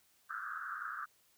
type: band-pass noise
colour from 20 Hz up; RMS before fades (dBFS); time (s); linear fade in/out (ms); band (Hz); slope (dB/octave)
pink; -42; 0.29-1.06; 20; 1200 to 1600; 96
effects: white hiss -70 dBFS RMS until 1.37 s